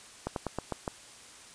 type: slowing click train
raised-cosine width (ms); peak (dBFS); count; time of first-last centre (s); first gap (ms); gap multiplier
1; -17; 6; 0.27-0.878; 92; 1.14
effects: white hiss -51 dBFS RMS until 1.54 s + resampled to 22050 Hz